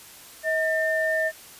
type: tone pair together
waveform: sine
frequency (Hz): 637.3 / 1801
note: D#5 / A6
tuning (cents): +41 / +40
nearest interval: octave + tritone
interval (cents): 1799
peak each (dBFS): -24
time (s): 0.43-1.32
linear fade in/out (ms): 50
effects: white hiss -46 dBFS RMS until 1.59 s + resampled to 32000 Hz

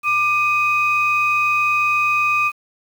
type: tone pair together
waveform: sine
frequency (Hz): 1192.6 / 2506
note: D6 / D#7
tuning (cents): +26 / +12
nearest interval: octave + minor second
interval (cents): 1286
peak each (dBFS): -17 / -16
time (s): 0.03-2.52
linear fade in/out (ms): 50
effects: tanh soft clip ceiling -9 dBFS + 7-bit

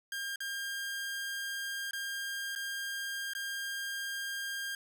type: tone with dropouts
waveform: sawtooth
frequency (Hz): 1606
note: G6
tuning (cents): +41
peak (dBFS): -32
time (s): 0.12-4.75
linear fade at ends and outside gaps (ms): 2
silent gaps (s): 0.359-0.404 / 1.91-1.932 / 2.552-2.559 / 3.335-3.35
effects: none

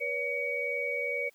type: tone cluster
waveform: sine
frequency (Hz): 484.8 / 567 / 2255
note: B4 / C#5 / C#7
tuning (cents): -32 / +39 / +29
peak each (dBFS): -36 / -36 / -31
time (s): 0-1.3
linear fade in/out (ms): 20
effects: white hiss -65 dBFS RMS until 1.34 s

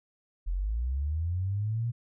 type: linear sweep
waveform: sine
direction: up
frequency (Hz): 40.36 to 120.5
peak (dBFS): -27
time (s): 0.46-1.92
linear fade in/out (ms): 20
effects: none

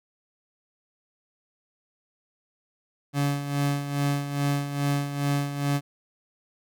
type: tone with tremolo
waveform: 30% pulse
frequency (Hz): 142.4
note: C#3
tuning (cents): +47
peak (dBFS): -19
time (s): 3.13-5.81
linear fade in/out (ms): 50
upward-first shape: sine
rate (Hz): 2.4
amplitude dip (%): 65
effects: none

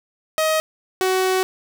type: tone pair in turn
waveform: sawtooth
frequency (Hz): 630 / 374.6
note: D#5 / F#4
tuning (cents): +21 / +21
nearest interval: major sixth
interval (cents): 900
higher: first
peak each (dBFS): -13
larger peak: neither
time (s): 0.38-0.6 / 1.01-1.43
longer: second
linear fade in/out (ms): 0
effects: none

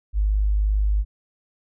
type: tone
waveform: sine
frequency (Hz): 51.3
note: G#1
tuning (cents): -21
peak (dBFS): -17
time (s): 0.13-1.05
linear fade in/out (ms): 50
effects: none

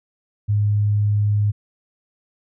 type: tone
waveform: sine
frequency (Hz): 103.83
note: G#2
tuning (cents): 0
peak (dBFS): -15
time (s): 0.48-1.52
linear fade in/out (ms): 20
effects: none

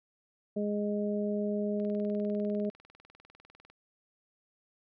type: harmonic tone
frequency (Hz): 207.1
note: G#3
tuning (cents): -5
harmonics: 1 / 2 / 3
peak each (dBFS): -31 / -34 / -36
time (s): 0.56-2.7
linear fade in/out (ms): 10
type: click train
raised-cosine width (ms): 0.3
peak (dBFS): -39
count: 39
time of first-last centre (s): 1.8-3.7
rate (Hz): 20
effects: none

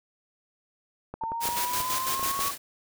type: clicks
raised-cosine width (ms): 1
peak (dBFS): -22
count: 10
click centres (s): 1.14 / 1.237 / 1.319 / 1.456 / 1.489 / 1.804 / 2.195 / 2.229 / 2.261 / 2.392
type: linear sweep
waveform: sine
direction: up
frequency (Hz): 896 to 1127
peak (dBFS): -29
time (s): 1.21-2.51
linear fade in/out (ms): 5
type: noise with tremolo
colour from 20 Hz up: white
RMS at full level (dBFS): -29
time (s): 1.4-2.58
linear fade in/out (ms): 50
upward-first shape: square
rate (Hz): 6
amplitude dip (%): 50
effects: none

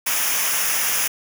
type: noise with comb filter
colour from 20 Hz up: white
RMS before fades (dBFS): -21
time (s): 0.06-1.08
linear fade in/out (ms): 10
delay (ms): 0.24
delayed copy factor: -0.7
effects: none

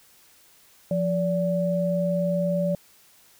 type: tone pair together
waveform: sine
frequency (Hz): 174.61 / 578.2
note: F3 / D5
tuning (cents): 0 / -27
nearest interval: octave + major sixth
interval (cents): 2073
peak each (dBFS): -24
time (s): 0.91-2.75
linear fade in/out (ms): 2
effects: white hiss -56 dBFS RMS until 3.39 s

